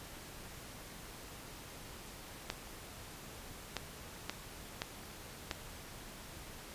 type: clicks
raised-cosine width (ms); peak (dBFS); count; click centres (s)
0.2; -18; 5; 2.501 / 3.767 / 4.296 / 4.819 / 5.512
effects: pink hiss -50 dBFS RMS until 6.74 s + resampled to 32000 Hz